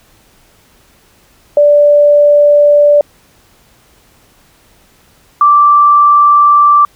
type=tone pair in turn; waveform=sine; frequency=585 / 1170 Hz; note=D5 / D6; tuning=-7 / -7 cents; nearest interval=octave; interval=1200 cents; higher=second; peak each=-3 dBFS; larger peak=neither; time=1.57-3.01 / 5.41-6.85 s; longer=neither; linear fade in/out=2 ms; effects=pink hiss -48 dBFS RMS until 6.95 s